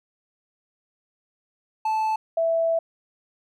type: tone pair in turn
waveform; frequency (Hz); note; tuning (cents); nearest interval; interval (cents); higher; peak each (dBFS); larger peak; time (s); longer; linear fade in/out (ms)
triangle / sine; 874 / 660; A5 / E5; -12 / +2; perfect fourth; 486; first; -19; neither; 1.85-2.16 / 2.37-2.79; second; 5
effects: none